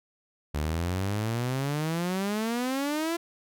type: exponential sweep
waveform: sawtooth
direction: up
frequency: 72.2 to 343.6 Hz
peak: -23 dBFS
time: 0.54-3.17 s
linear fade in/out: 10 ms
effects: none